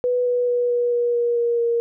sine tone with pitch steps, 493.9 / 490.2 / 486.5 / 482.9 / 479.3 / 475.7 / 472.1 / 468.6 Hz, B4 / B4 / B4 / B4 / A#4 / A#4 / A#4 / A#4, 0 / -13 / -26 / -39 / +48 / +35 / +22 / +9 cents, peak -17 dBFS, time 0.04-1.8 s, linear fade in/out 0 ms, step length 220 ms, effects none

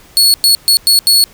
sawtooth tone bursts at uneven times, 4386 Hz, C#8, 19 cents flat, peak -3 dBFS, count 5, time 0.17-0.34 / 0.44-0.55 / 0.68-0.77 / 0.87-0.99 / 1.07-1.24 s, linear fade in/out 0 ms, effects pink hiss -42 dBFS RMS until 1.33 s

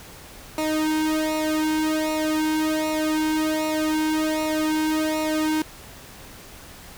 sawtooth tone with flanger, 311.1 Hz, D#4, in tune, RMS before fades -23 dBFS, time 0.58-5.62 s, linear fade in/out 2 ms, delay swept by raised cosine 0.61 to 1.71 ms, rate 1.3 Hz, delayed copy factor -0.95, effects pink hiss -43 dBFS RMS until 6.97 s

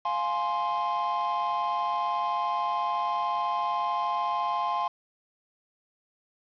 triangle chord, F minor, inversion none, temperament just, 698.5 / 838.1 / 1047.7 Hz, F5 / Ab5 / C6, 0 / +16 / +2 cents, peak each -31 / -29 / -26 dBFS, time 0.05-4.88 s, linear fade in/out 5 ms, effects resampled to 11025 Hz + 8-bit

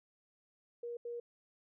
sine tone bursts at uneven times, 474.8 Hz, A#4, 32 cents sharp, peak -39 dBFS, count 2, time 0.83-0.97 / 1.05-1.2 s, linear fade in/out 5 ms, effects none

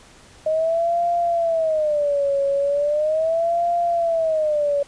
sine tone with vibrato, 620 Hz, D#5, 6 cents flat, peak -17 dBFS, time 0.46-4.83 s, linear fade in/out 5 ms, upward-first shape sine, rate 0.38 Hz, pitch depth 190 cents each way, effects pink hiss -48 dBFS RMS until 4.87 s + resampled to 22050 Hz

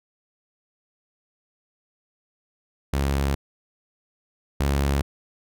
sawtooth tone pair in turn, 69.3 / 69.78 Hz, C#2 / C#2, 0 / +12 cents, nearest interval unison, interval 12 cents, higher second, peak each -17 / -16 dBFS, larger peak second, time 2.93-3.35 / 4.6-5.02 s, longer neither, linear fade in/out 5 ms, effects none

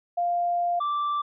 sine / triangle tone pair in turn, 698.5 / 1171 Hz, F5 / D6, 0 / -5 cents, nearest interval major sixth, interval 895 cents, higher second, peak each -22 dBFS, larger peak neither, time 0.17-0.8 / 0.8-1.22 s, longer first, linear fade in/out 10 ms, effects resampled to 11025 Hz

